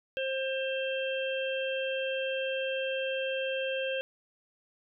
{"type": "harmonic tone with a mistuned harmonic", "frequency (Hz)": 530, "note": "C5", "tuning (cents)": 22, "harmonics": [1, 3, 5, 6], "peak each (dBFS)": [-31, -39, -37, -40], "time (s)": [0.17, 4.01], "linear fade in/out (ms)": 0, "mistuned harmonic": 5, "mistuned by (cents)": 24, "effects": []}